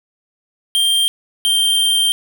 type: tone pair in turn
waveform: square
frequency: 3178 / 3161 Hz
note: G7 / G7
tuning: +23 / +14 cents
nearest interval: unison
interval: 9 cents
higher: first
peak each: -13 dBFS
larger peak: neither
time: 0.75-1.08 / 1.45-2.12 s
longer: second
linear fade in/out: 0 ms
effects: 8-bit